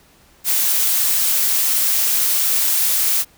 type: noise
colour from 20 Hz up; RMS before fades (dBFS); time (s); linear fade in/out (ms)
blue; -17; 0.44-3.25; 50
effects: pink hiss -52 dBFS RMS until 3.37 s